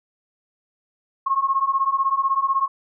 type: beating tone pair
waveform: sine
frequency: 1074 / 1090 Hz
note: C6 / C#6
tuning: +45 / -29 cents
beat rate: 16 Hz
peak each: -22 / -20 dBFS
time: 1.26-2.68 s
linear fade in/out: 10 ms
effects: none